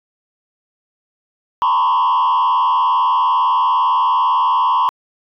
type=tone with frequency modulation; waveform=sine; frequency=1011 Hz; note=B5; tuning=40 cents sharp; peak=-9 dBFS; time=1.62-4.89 s; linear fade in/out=0 ms; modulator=79.9 Hz; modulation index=1.2; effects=tanh soft clip ceiling -11 dBFS